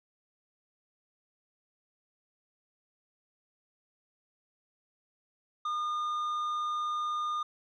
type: tone with tanh clipping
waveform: sine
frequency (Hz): 1216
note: D#6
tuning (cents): -40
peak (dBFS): -31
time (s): 5.65-7.43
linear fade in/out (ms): 5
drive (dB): 6
effects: none